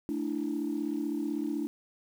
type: chord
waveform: sine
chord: A suspended fourth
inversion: none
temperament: equal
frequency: 220 / 293.7 / 329.6 Hz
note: A3 / D4 / E4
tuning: 0 / 0 / 0 cents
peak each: -36 / -31 / -34 dBFS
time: 0.09-1.67 s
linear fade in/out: 0 ms
effects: tanh soft clip ceiling -23 dBFS + 9-bit